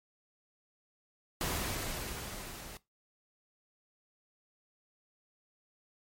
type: noise with level ramp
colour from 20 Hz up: pink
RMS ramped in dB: -33 to -47 dBFS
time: 1.41-2.77 s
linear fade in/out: 0 ms
effects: noise-tail reverb RT60 0.2 s tail -19 dB re dry + MP3 64 kbps